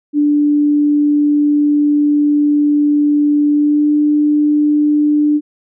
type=tone with pitch glide; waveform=sine; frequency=293.7 to 297.3 Hz; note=D4 to D4; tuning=0 to +21 cents; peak=-9 dBFS; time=0.13-5.41 s; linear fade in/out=50 ms; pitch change=+21 cents; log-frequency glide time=3.5-3.9 s; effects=none